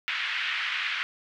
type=band-pass noise; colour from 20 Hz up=pink; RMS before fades=-30 dBFS; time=0.08-1.03 s; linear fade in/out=0 ms; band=1600 to 3100 Hz; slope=24 dB/octave; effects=none